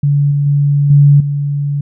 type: tone with level steps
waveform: sine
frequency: 143.3 Hz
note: D3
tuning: 42 cents flat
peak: -8 / -10 / -8 / -3 / -13 dBFS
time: 0.03-1.81 s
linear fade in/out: 5 ms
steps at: 0.31 / 0.46 / 0.9 / 1.2 s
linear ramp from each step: 5 ms
effects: none